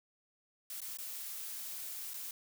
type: noise with dropouts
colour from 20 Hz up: blue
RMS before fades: -43 dBFS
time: 0.7-2.31 s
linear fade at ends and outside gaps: 2 ms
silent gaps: 0.805-0.816 / 0.972-0.986 / 2.136-2.141 s
effects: none